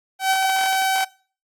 sawtooth tone with ADSR envelope, 765 Hz, G5, 42 cents flat, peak -11 dBFS, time 0.19-1.05 s, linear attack 120 ms, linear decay 35 ms, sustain -3 dB, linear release 13 ms, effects noise-tail reverb RT60 0.4 s tail -20 dB re dry + AAC 64 kbps

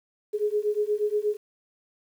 sine beating tone pair, 415.1 / 423.5 Hz, G#4 / G#4, -1 / +34 cents, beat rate 8.4 Hz, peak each -26 dBFS, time 0.33-1.37 s, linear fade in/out 20 ms, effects 9-bit

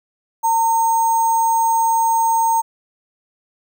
sine tone with sample-and-hold, 911 Hz, A#5, 40 cents flat, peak -13 dBFS, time 0.43-2.62 s, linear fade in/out 20 ms, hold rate 7350 Hz, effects none

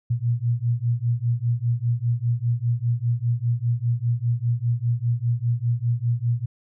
sine beating tone pair, 116.54 / 121.54 Hz, A#2 / B2, 0 / -27 cents, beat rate 5 Hz, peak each -23 dBFS, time 0.1-6.46 s, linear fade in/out 10 ms, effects none

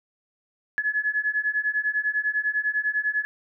sine beating tone pair, 1699 / 1709 Hz, G#6 / G#6, +39 / +49 cents, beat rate 10 Hz, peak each -26 / -25 dBFS, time 0.78-3.25 s, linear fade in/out 0 ms, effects none

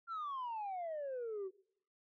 sine exponential sweep, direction down, 1396.9 to 366.1 Hz, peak -37 dBFS, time 0.07-1.51 s, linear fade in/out 50 ms, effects noise-tail reverb RT60 0.7 s tail -24 dB re dry + tanh soft clip ceiling -37 dBFS

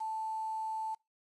sine tone with quantisation, 880 Hz, A5, in tune, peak -34 dBFS, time 0-0.95 s, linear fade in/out 10 ms, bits 9, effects noise-tail reverb RT60 0.2 s tail -24 dB re dry + resampled to 24000 Hz

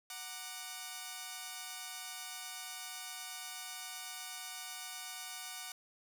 5% pulse chord, Gb augmented, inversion none, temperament equal with one note detuned, 740 / 932.3 / 1185.6 Hz, Gb5 / Bb5 / D6, 0 / 0 / +16 cents, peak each -34 / -40 / -36 dBFS, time 0.1-5.72 s, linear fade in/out 2 ms, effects none

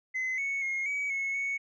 sine tone with pitch steps, 2042 / 2213 / 2149 / 2270 / 2189 / 2218 Hz, C7 / C#7 / C7 / C#7 / C#7 / C#7, -43 / -3 / +46 / +41 / -22 / 0 cents, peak -27 dBFS, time 0.14-1.58 s, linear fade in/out 20 ms, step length 240 ms, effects tanh soft clip ceiling -27 dBFS

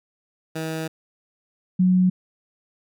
15% pulse / sine tone pair in turn, 160 / 183.52 Hz, D#3 / F#3, +49 / -14 cents, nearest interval major second, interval 237 cents, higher second, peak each -20 / -14 dBFS, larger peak second, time 0.55-0.88 / 1.79-2.1 s, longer first, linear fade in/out 10 ms, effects none

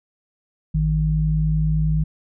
sine tone pair together, 55.13 / 155.56 Hz, A1 / D#3, +4 / 0 cents, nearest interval octave + tritone, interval 1796 cents, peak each -21 / -18 dBFS, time 0.74-2.04 s, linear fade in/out 10 ms, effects none

